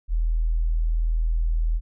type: tone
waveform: sine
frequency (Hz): 40.63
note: E1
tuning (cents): -24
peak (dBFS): -19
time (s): 0.08-1.81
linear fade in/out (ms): 50
effects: none